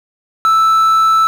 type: tone with quantisation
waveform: triangle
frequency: 1318.5 Hz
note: E6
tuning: in tune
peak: -6 dBFS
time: 0.45-1.27 s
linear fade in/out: 0 ms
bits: 6
effects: none